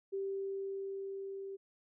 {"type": "tone with level ramp", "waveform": "sine", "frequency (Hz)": 390.8, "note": "G4", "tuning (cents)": -5, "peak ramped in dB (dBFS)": [-34, -41], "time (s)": [0.12, 1.57], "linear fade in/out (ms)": 20, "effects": []}